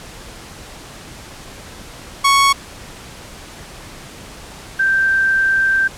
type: tone pair in turn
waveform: sawtooth / sine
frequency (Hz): 1108.7 / 1567.9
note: C#6 / G6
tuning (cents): 0 / 0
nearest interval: tritone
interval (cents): 600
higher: second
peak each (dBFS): -6 / -12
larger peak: first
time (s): 2.24-2.53 / 4.79-5.88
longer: second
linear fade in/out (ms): 10
effects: pink hiss -36 dBFS RMS until 5.97 s + low-pass 10000 Hz 12 dB/octave